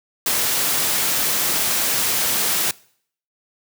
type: noise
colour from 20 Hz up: white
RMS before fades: -20 dBFS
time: 0.26-2.71 s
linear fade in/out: 2 ms
effects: noise-tail reverb RT60 0.6 s tail -23 dB re dry + high-pass 100 Hz 12 dB/octave